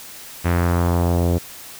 sawtooth tone with low-pass filter sweep, 86.7 Hz, F2, 12 cents flat, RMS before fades -18 dBFS, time 0.44-1.39 s, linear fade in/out 20 ms, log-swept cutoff 2100 to 500 Hz, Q 1.5, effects white hiss -38 dBFS RMS until 1.79 s

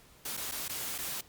white noise with dropouts, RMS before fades -37 dBFS, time 0.25-1.21 s, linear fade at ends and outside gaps 5 ms, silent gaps 0.369-0.373 / 0.514-0.519 / 0.682-0.694 / 0.981-0.985 s, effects pink hiss -59 dBFS RMS until 1.28 s + Opus 48 kbps

